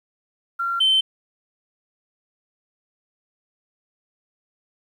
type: tone pair in turn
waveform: sine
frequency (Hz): 1375 / 3087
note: F6 / G7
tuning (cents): -27 / -27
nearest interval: octave + major second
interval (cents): 1400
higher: second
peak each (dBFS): -21 / -13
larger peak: second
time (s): 0.59-0.8 / 0.8-1.01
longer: neither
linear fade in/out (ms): 10
effects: tanh soft clip ceiling -11 dBFS + 9-bit